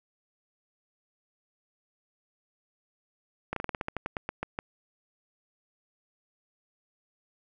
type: slowing click train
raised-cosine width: 0.5 ms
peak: -16 dBFS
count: 14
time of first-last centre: 3.53-4.589 s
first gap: 33 ms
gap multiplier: 1.14
effects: none